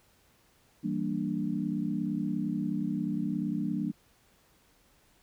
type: chord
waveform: sine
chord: E half-diminished seventh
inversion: none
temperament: equal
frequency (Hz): 164.81 / 196 / 233.1 / 293.7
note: E3 / G3 / Bb3 / D4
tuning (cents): 0 / 0 / 0 / 0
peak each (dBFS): -36 / -33 / -34 / -34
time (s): 0.83-3.92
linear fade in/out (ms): 20
effects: pink hiss -65 dBFS RMS until 5.22 s